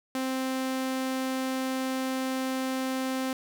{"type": "tone", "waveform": "sawtooth", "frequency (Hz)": 261.6, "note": "C4", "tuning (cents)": 0, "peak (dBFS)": -24, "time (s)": [0.15, 3.33], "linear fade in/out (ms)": 2, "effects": []}